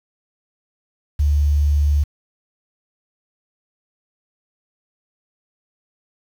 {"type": "tone with quantisation", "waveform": "sine", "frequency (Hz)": 73, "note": "D2", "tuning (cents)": -10, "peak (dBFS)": -13, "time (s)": [1.19, 2.04], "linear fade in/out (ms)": 10, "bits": 7, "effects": []}